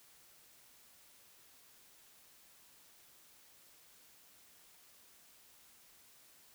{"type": "silence", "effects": ["white hiss -63 dBFS RMS until 6.54 s"]}